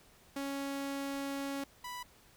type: tone pair in turn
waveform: sawtooth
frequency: 277.2 / 987.8 Hz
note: C#4 / B5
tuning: 0 / 0 cents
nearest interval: octave + minor seventh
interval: 2200 cents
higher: second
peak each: -32 / -37 dBFS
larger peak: first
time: 0.36-1.64 / 1.84-2.03 s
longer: first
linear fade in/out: 5 ms
effects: pink hiss -62 dBFS RMS until 2.36 s